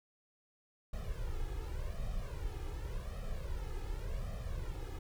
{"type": "noise with flanger", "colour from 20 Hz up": "brown", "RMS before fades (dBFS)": -39, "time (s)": [0.93, 4.99], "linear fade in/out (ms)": 5, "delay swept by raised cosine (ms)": [1.6, 2.41], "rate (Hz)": 0.88, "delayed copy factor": 0.85, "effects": []}